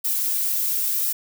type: noise with flanger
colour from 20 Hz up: violet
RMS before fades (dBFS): -23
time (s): 0.04-1.13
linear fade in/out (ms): 10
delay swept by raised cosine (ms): 1.6 to 2.9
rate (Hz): 1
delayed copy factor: +0.5
effects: none